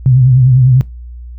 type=tone with vibrato; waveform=sine; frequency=128.3 Hz; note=C3; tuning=34 cents flat; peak=-4 dBFS; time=0.06-0.81 s; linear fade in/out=0 ms; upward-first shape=triangle; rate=10 Hz; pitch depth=91 cents each way; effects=noise-tail reverb RT60 0.2 s tail -20 dB re dry + added 60 Hz sine -26 dBFS peak until 1.38 s